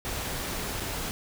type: noise with dropouts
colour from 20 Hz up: pink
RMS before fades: -33 dBFS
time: 0.05-1.11 s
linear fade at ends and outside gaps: 0 ms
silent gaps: 0.8-0.804 s
effects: none